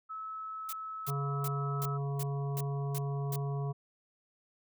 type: tone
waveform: sine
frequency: 1298 Hz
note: E6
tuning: 27 cents flat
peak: -38 dBFS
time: 0.09-1.98 s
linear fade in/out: 20 ms
type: noise bursts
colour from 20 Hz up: blue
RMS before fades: -40 dBFS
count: 8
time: 0.69-3.358 s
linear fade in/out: 0 ms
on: 36 ms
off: 340 ms
type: harmonic tone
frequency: 140 Hz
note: C#3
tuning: 18 cents sharp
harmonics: 1 / 3 / 5 / 7 / 8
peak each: -32 / -42 / -46 / -49 / -50 dBFS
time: 1.07-3.73 s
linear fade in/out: 20 ms
effects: none